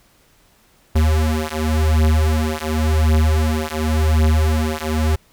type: beating tone pair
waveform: square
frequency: 77.4 / 78.31 Hz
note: D#2 / D#2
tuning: -9 / +12 cents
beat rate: 0.91 Hz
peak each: -18 dBFS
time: 0.95-5.16 s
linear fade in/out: 10 ms
effects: pink hiss -55 dBFS RMS until 5.32 s